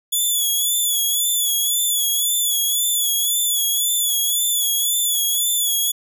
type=tone with vibrato; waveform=5% pulse; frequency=3422 Hz; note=A7; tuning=49 cents flat; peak=-10 dBFS; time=0.12-5.92 s; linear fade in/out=10 ms; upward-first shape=sine; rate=1.9 Hz; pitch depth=59 cents each way; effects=none